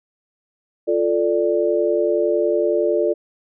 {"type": "chord", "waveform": "sine", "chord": "D minor", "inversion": "first", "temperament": "equal", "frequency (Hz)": [349.2, 440, 587.3], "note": ["F4", "A4", "D5"], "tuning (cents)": [0, 0, 0], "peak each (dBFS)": -20, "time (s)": [0.87, 3.14], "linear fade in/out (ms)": 20, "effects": []}